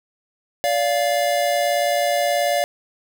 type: tone pair together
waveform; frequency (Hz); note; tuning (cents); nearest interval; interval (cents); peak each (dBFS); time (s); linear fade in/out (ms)
square; 579 / 697.6; D5 / F5; -25 / -2; minor third; 323; -21; 0.64-2.64; 0
effects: 9-bit